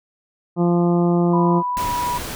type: harmonic tone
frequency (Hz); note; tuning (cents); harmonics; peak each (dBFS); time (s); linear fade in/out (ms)
173.5; F3; -11; 1 / 2 / 3 / 4 / 5 / 6 / 7; -16 / -19 / -28 / -27 / -31 / -33 / -35; 0.56-1.63; 50
type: tone with pitch glide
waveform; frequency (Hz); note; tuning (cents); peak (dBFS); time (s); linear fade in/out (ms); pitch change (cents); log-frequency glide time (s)
sine; 987.8 to 975.9; B5 to B5; 0 to -21; -20; 1.33-2.18; 5; -21; 1.81-1.87
type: noise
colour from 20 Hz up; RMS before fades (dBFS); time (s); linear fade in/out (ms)
pink; -29; 1.77-2.35; 0
effects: none